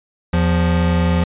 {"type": "tone pair together", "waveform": "square", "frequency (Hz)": [82.41, 173.92], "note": ["E2", "F3"], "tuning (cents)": [0, -7], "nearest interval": "octave + minor second", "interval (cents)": 1293, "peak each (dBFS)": -17, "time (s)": [0.33, 1.24], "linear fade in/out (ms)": 5, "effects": ["resampled to 8000 Hz"]}